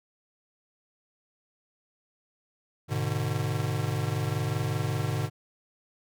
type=chord; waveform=square; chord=G# diminished; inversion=none; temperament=just; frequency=103.83 / 124.59 / 149.51 Hz; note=G#2 / B2 / D3; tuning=0 / +16 / +31 cents; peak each=-32 dBFS; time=2.88-5.3 s; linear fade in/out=50 ms; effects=none